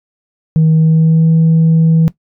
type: tone with pitch glide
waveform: sine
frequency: 158.9 to 162.24 Hz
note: D#3 to E3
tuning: +37 to -27 cents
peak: -4 dBFS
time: 0.56-2.08 s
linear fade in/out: 0 ms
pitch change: +36 cents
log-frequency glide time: 0.74-1.29 s
effects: noise-tail reverb RT60 0.1 s tail -17 dB re dry + tanh soft clip ceiling -4 dBFS